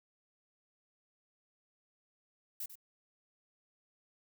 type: noise with echo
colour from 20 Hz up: violet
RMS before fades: -40 dBFS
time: 2.6-2.66 s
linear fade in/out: 5 ms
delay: 95 ms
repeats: 1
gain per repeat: -11 dB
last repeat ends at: 2.755 s
effects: none